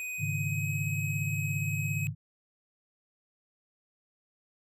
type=tone with pitch glide; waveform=square; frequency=2500 to 2541 Hz; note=D#7 to D#7; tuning=+8 to +36 cents; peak=-35 dBFS; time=0-2.07 s; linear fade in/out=0 ms; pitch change=+28 cents; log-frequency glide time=0.11-0.73 s
type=chord; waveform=sine; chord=Ab suspended fourth; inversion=none; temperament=just; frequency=103.83 / 138.43 / 155.74 Hz; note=Ab2 / Db3 / Eb3; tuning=0 / -2 / +2 cents; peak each=-34 dBFS; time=0.18-2.15 s; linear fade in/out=50 ms
effects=none